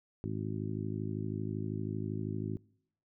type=harmonic tone; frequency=52.7 Hz; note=G#1; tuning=26 cents sharp; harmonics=2 / 3 / 4 / 5 / 6 / 7; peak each=-38 / -40 / -41 / -42 / -43 / -43 dBFS; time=0.24-2.57 s; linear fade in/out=0 ms; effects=noise-tail reverb RT60 0.7 s tail -24 dB re dry